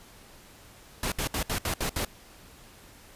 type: noise bursts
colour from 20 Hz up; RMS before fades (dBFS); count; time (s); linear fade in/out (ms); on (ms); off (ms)
pink; -29; 7; 1.03-2.049; 2; 89; 66
effects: pink hiss -52 dBFS RMS until 3.15 s + resampled to 32000 Hz